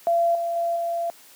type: tone with level steps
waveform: sine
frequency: 681 Hz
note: F5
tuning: 44 cents flat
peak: -17 / -23 / -21 / -23 dBFS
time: 0.07-1.1 s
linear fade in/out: 0 ms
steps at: 0.35 / 0.56 / 0.76 s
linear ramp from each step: 2 ms
effects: white hiss -50 dBFS RMS until 1.35 s + high-pass 200 Hz 12 dB/octave